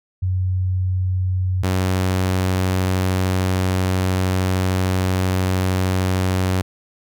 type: tone pair in turn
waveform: sine / sawtooth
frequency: 92.5 / 93.09 Hz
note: F#2 / F#2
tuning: 0 / +11 cents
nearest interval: unison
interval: 11 cents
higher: second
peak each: -17 / -13 dBFS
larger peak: second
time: 0.22-1.63 / 1.63-6.62 s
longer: second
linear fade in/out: 10 ms
effects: none